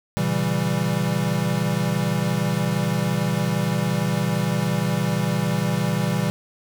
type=chord; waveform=square; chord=A# diminished seventh; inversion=none; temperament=equal with one note detuned; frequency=118.65 / 138.59 / 164.81 / 196 Hz; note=A#2 / C#3 / E3 / G3; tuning=+31 / 0 / 0 / 0 cents; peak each=-28 / -28 / -25 / -26 dBFS; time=0.17-6.3 s; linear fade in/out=0 ms; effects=none